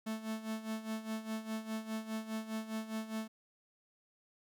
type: tone with tremolo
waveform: 45% pulse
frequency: 220 Hz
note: A3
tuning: in tune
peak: -35 dBFS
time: 0.06-3.28 s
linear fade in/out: 10 ms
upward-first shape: sine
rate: 4.9 Hz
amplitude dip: 75%
effects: none